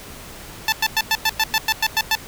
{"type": "tone bursts", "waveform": "10% pulse", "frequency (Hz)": 880, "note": "A5", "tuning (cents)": 0, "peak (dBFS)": -7, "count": 11, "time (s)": [0.68, 2.153], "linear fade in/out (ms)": 2, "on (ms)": 43, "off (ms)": 100, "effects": ["pink hiss -38 dBFS RMS until 2.27 s"]}